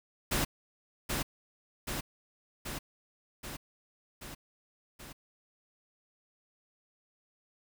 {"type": "noise with echo", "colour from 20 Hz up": "pink", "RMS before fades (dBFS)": -30, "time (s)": [0.31, 0.45], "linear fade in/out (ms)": 10, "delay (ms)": 780, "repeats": 6, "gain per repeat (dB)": -3, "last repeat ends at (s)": 5.13, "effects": []}